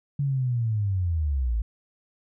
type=linear sweep; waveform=sine; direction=down; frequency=143.7 to 51.91 Hz; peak=-22 dBFS; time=0.19-1.62 s; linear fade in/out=5 ms; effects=none